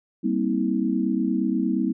sine chord, C dominant seventh, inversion second, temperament equal with one note detuned, 196 / 233.1 / 261.6 / 321.5 Hz, G3 / Bb3 / C4 / E4, 0 / 0 / 0 / -43 cents, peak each -26 dBFS, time 0.23-1.93 s, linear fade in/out 20 ms, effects none

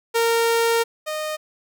sawtooth tone pair in turn, 461.5 / 616 Hz, A#4 / D#5, -17 / -17 cents, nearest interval perfect fourth, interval 500 cents, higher second, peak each -13 / -21 dBFS, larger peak first, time 0.14-0.84 / 1.06-1.37 s, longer first, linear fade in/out 20 ms, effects none

